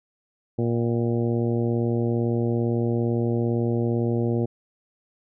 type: harmonic tone with a mistuned harmonic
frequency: 117.7 Hz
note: A#2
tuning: 17 cents sharp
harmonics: 1 / 2 / 3 / 4 / 5 / 6 / 7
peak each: -24 / -26 / -27 / -30 / -36 / -41 / -43 dBFS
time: 0.58-4.46 s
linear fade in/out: 10 ms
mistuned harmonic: 7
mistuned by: -55 cents
effects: none